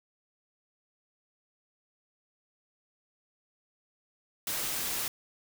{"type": "noise", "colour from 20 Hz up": "white", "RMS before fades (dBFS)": -33, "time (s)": [4.47, 5.08], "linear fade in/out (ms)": 2, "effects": []}